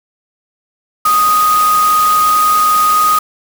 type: tone in noise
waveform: sine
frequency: 1244.5 Hz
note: D#6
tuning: in tune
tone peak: -8 dBFS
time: 1.05-3.19 s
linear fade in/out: 5 ms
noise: white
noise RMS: -21 dBFS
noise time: 1.05-3.19 s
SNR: +10 dB
effects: none